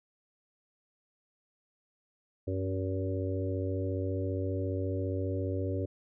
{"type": "harmonic tone with a mistuned harmonic", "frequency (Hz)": 94.7, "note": "F#2", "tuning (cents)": 41, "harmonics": [1, 3, 4, 5, 6], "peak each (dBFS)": [-32, -37, -38, -39, -40], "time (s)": [2.47, 5.86], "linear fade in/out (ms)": 10, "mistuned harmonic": 3, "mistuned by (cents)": -16, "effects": []}